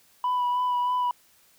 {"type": "tone with vibrato", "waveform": "sine", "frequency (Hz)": 987.8, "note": "B5", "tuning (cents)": 0, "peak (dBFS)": -20, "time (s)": [0.24, 1.11], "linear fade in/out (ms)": 2, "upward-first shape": "sine", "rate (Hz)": 3.2, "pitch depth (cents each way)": 18, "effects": ["tanh soft clip ceiling -21 dBFS", "white hiss -60 dBFS RMS until 1.58 s"]}